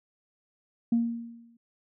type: tone with exponential decay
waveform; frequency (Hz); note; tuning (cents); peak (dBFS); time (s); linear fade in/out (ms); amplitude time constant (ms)
sine; 233.1; A#3; 0; -18; 0.92-1.57; 5; 140
effects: tanh soft clip ceiling -16 dBFS